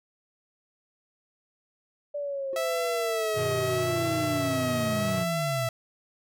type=linear sweep; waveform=sine; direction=down; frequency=585 to 116.9 Hz; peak=-29 dBFS; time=2.14-5.69 s; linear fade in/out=10 ms
type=tone with exponential decay; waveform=triangle; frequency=364.9 Hz; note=F#4; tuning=24 cents flat; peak=-33 dBFS; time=2.53-2.64 s; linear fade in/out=1 ms; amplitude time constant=23 ms
type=tone with vibrato; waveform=sawtooth; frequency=653 Hz; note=E5; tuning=17 cents flat; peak=-24 dBFS; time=2.56-5.69 s; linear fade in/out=2 ms; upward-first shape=sine; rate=0.78 Hz; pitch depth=51 cents each way
type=chord; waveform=square; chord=G augmented; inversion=none; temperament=equal; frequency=98 / 123.47 / 155.56 Hz; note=G2 / B2 / D#3; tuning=0 / 0 / 0 cents; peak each=-38 / -34 / -38 dBFS; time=3.34-5.26 s; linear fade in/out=50 ms
effects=none